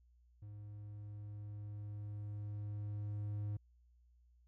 triangle tone with level ramp, 103.83 Hz, G#2, in tune, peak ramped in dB -46 to -35 dBFS, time 0.42-3.57 s, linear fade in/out 5 ms, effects added 60 Hz sine -65 dBFS peak until 4.47 s

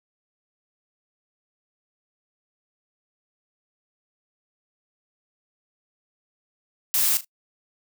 blue noise with echo, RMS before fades -21 dBFS, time 6.94-7.17 s, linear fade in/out 0 ms, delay 38 ms, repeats 2, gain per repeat -13 dB, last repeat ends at 7.246 s, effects noise-tail reverb RT60 0.1 s tail -25 dB re dry

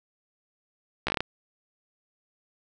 slowing click train, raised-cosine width 0.3 ms, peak -10 dBFS, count 7, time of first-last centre 1.07-1.206 s, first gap 14 ms, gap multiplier 1.19, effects none

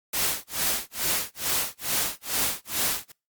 white noise with tremolo, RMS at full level -24 dBFS, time 0.13-3.12 s, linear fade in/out 5 ms, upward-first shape sine, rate 2.3 Hz, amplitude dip 100%, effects noise-tail reverb RT60 0.3 s tail -25 dB re dry + Opus 48 kbps

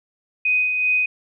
sine tone with tremolo, 2500 Hz, D#7, 8 cents sharp, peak -15 dBFS, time 0.45-1.06 s, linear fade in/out 5 ms, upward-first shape sine, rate 2.6 Hz, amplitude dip 40%, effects none

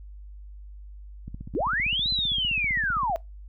click train, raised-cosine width 5 ms, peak -25 dBFS, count 29, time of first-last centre 1.28-3.098 s, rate 15.4 Hz
sine linear two-way sweep, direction up then down, 237.5 to 4099 to 625 Hz, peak -23 dBFS, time 1.55-3.16 s, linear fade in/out 0 ms, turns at 2.1 s
effects noise-tail reverb RT60 0.2 s tail -23 dB re dry + added 50 Hz sine -40 dBFS peak until 3.48 s

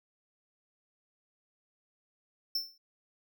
square tone with exponential decay, 5360 Hz, E8, 28 cents sharp, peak -27 dBFS, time 2.55-2.78 s, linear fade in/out 5 ms, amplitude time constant 48 ms, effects none

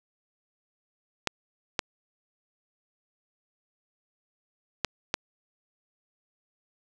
clicks, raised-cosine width 0.2 ms, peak -7 dBFS, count 4, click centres 1.273 / 1.792 / 4.847 / 5.141 s, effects none

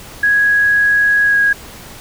sine tone with pitch glide, 1661.2 to 1645.9 Hz, G#6 to G#6, 0 to -16 cents, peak -9 dBFS, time 0.23-1.53 s, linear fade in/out 5 ms, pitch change -16 cents, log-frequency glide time 1.23-1.4 s, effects pink hiss -35 dBFS RMS until 2 s

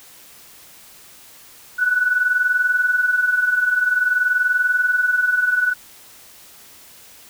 sine tone pair together, 1465 / 1485.5 Hz, F#6 / F#6, -18 / +6 cents, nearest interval unison, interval 24 cents, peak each -22 / -16 dBFS, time 1.78-5.74 s, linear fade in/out 20 ms, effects white hiss -45 dBFS RMS until 7.29 s

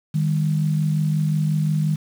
sine tone pair together, 154.35 / 200 Hz, D#3 / G3, -14 / +35 cents, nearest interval major third, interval 449 cents, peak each -18 / -26 dBFS, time 0.14-1.96 s, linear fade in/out 10 ms, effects 7-bit

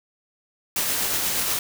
white noise with tremolo, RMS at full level -23 dBFS, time 0.76-1.59 s, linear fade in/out 2 ms, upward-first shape triangle, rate 8.3 Hz, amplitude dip 30%, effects none

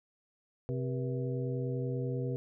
harmonic tone with a mistuned harmonic, 130.6 Hz, C3, 3 cents flat, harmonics 1 / 2 / 3 / 4 / 5, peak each -33 / -40 / -40 / -39 / -51 dBFS, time 0.69-2.36 s, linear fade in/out 0 ms, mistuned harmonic 4, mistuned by -140 cents, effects none

